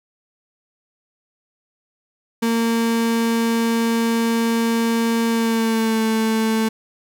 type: tone with pitch glide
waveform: 35% pulse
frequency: 229.6 to 221.7 Hz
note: A#3 to A3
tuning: -26 to +13 cents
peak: -15 dBFS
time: 2.42-6.69 s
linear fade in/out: 10 ms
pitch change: -61 cents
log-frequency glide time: 5.28-6.02 s
effects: none